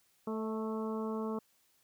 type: harmonic tone with a mistuned harmonic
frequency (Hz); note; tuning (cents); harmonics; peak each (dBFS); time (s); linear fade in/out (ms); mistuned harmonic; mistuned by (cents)
220; A3; 0; 1 / 2 / 3 / 4 / 5 / 6; -36 / -38 / -47 / -47 / -45 / -51; 0.27-1.39; 5; 3; -27
effects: white hiss -71 dBFS RMS until 1.83 s